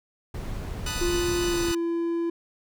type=noise; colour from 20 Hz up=brown; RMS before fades=-32 dBFS; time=0.34-1.72 s; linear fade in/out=5 ms
type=chord; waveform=10% pulse; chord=B dominant seventh; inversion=third; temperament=equal; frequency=880 / 987.8 / 1244.5 / 1480 Hz; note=A5 / B5 / D#6 / F#6; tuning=0 / 0 / 0 / 0 cents; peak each=-31 / -30 / -27 / -25 dBFS; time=0.86-1.75 s; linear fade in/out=5 ms
type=tone with pitch glide; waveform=triangle; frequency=349.2 to 337.3 Hz; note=F4 to E4; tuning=0 to +40 cents; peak=-22 dBFS; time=1.01-2.3 s; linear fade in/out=5 ms; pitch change=-60 cents; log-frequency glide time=1.43-1.79 s
effects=none

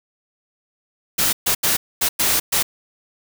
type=noise bursts at uneven times; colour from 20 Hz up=white; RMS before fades=-18 dBFS; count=6; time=1.18-1.33 / 1.46-1.55 / 1.63-1.77 / 2.01-2.09 / 2.19-2.4 / 2.52-2.63 s; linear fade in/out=10 ms; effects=none

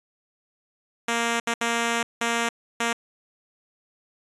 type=tone bursts at uneven times; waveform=5% pulse; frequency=233.1 Hz; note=A#3; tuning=in tune; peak=-11 dBFS; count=5; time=1.08-1.4 / 1.47-1.54 / 1.61-2.03 / 2.21-2.49 / 2.8-2.93 s; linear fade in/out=5 ms; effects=resampled to 24000 Hz

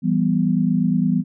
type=chord; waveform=sine; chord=E minor; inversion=none; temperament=equal with one note detuned; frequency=167.21 / 196 / 246.9 Hz; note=E3 / G3 / B3; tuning=+25 / 0 / 0 cents; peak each=-20 dBFS; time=0.02-1.24 s; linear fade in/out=50 ms; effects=none

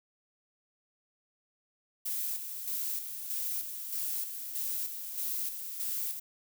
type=noise with tremolo; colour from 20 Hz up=violet; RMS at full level=-34 dBFS; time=2.05-6.2 s; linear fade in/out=10 ms; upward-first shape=square; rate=1.6 Hz; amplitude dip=50%; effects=none

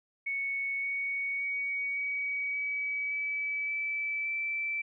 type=tone with pitch steps; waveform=sine; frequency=2217 / 2232 / 2248 / 2264 / 2279 / 2295 / 2311 / 2327 Hz; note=C#7 / C#7 / C#7 / C#7 / C#7 / D7 / D7 / D7; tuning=0 / +11 / +24 / +36 / +47 / -40 / -28 / -17 cents; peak=-30 dBFS; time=0.26-4.82 s; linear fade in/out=10 ms; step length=570 ms; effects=none

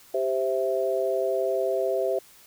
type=chord; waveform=sine; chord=C major; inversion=second; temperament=equal; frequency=392 / 523.3 / 659.3 Hz; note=G4 / C5 / E5; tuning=0 / 0 / 0 cents; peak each=-27 dBFS; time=0.14-2.19 s; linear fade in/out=5 ms; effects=white hiss -53 dBFS RMS until 2.46 s

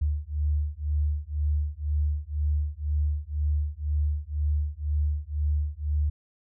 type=beating tone pair; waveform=sine; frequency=73.42 / 75.42 Hz; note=D2 / D2; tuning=0 / +47 cents; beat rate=2 Hz; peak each=-27 dBFS; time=0.01-6.1 s; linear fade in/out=10 ms; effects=none

